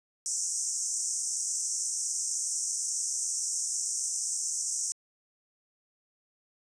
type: band-pass noise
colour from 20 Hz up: pink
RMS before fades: -32 dBFS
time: 0.26-4.92 s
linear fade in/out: 0 ms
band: 5600 to 9100 Hz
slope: 96 dB/octave
effects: resampled to 22050 Hz